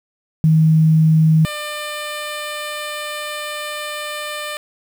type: tone pair in turn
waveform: sine / 10% pulse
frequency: 158.4 / 598 Hz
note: D#3 / D5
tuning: +31 / +31 cents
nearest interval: octave + major seventh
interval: 2300 cents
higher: second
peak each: -9 / -16 dBFS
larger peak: first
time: 0.44-1.45 / 1.45-4.57 s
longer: second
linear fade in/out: 0 ms
effects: 7-bit